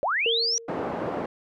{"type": "linear sweep", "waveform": "sine", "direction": "up", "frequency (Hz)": [502, 5900], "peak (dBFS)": -22, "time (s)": [0.03, 0.58], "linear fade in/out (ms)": 0}
{"type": "tone with exponential decay", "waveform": "sine", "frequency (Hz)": 460.5, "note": "A#4", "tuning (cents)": -21, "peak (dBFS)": -22, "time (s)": [0.26, 1.05], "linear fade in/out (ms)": 2, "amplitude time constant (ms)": 170}
{"type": "band-pass noise", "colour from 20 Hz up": "pink", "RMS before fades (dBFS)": -30, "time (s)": [0.68, 1.26], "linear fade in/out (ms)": 5, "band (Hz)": [270, 820], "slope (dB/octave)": 12}
{"effects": []}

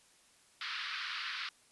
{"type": "band-pass noise", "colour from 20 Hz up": "pink", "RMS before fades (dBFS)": -40, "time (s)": [0.61, 1.49], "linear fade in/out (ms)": 2, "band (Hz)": [1200, 4800], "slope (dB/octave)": 48, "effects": ["white hiss -65 dBFS RMS until 1.71 s", "resampled to 24000 Hz"]}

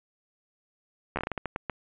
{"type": "slowing click train", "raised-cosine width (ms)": 0.5, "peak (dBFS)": -15, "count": 11, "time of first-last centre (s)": [1.16, 1.697], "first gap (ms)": 12, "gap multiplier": 1.31, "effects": ["resampled to 8000 Hz", "7-bit"]}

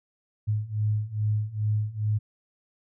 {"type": "beating tone pair", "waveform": "sine", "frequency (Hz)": [105.1, 107.5], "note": ["G#2", "A2"], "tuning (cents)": [21, -40], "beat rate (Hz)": 2.4, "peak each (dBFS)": [-28, -26], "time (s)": [0.47, 2.19], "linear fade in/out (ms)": 20, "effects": []}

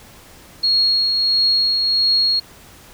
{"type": "tone with tremolo", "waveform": "sine", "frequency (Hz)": 4300, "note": "C8", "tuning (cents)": 47, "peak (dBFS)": -12, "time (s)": [0.63, 2.4], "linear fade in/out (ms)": 10, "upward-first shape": "triangle", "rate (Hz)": 1.5, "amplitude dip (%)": 35, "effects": ["pink hiss -44 dBFS RMS until 2.93 s"]}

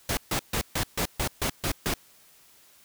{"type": "noise bursts", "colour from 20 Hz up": "pink", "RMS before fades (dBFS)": -27, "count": 9, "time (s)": [0.09, 1.939], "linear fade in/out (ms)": 2, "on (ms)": 81, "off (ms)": 140, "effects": ["white hiss -57 dBFS RMS until 2.84 s"]}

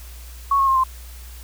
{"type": "tone with pitch steps", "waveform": "sine", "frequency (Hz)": [1108.7, 1087.1, 1066, 1045.3], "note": ["C#6", "C#6", "C6", "C6"], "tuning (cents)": [0, -34, 32, -2], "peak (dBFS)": -14, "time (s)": [0.51, 0.838], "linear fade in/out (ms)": 5, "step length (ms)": 82, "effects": ["added 60 Hz sine -36 dBFS peak until 1.43 s", "white hiss -45 dBFS RMS until 1.43 s"]}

